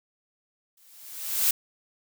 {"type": "noise with exponential growth", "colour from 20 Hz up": "blue", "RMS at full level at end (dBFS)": -20, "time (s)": [0.77, 1.51], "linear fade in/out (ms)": 5, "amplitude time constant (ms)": 160, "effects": []}